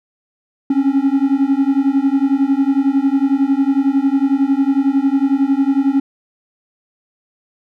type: beating tone pair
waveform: triangle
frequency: 268.8 / 279.8 Hz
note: C4 / C#4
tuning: +47 / +16 cents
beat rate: 11 Hz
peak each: -13 dBFS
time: 0.7-6 s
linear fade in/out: 5 ms
effects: none